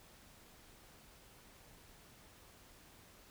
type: silence
effects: pink hiss -61 dBFS RMS until 3.3 s